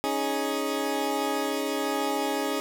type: chord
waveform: 20% pulse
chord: C# suspended second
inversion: none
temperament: equal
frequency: 277.2 / 311.1 / 415.3 Hz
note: C#4 / D#4 / G#4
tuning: 0 / 0 / 0 cents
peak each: -25 / -27 / -25 dBFS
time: 0.04-2.6 s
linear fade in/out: 0 ms
effects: none